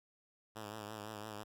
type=tone with vibrato; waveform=5% pulse; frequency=106.5 Hz; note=G#2; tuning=44 cents sharp; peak=-33 dBFS; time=0.55-1.44 s; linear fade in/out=20 ms; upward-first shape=triangle; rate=5.9 Hz; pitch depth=75 cents each way; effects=none